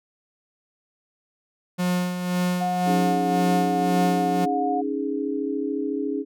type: tone with tremolo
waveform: 45% pulse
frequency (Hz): 179.4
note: F3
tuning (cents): +47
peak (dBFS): -20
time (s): 1.78-4.46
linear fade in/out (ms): 20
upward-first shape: sine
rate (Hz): 1.9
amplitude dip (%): 55
type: tone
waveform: sine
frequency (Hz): 722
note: F#5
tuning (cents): -43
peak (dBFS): -23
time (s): 2.6-4.82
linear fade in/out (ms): 20
type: chord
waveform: sine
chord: C# suspended second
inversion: none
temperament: equal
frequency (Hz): 277.2 / 311.1 / 415.3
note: C#4 / D#4 / G#4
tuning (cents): 0 / 0 / 0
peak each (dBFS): -27 / -29 / -28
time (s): 2.85-6.25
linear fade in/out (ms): 50
effects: none